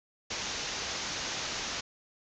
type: low-pass noise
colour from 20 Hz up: white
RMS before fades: -36 dBFS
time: 0.3-1.81 s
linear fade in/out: 10 ms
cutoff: 6800 Hz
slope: 96 dB/octave
effects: none